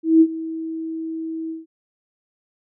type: tone with ADSR envelope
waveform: sine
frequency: 323.3 Hz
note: E4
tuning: 34 cents flat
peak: -7 dBFS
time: 0.03-1.66 s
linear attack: 180 ms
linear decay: 58 ms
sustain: -18 dB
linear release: 160 ms
effects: none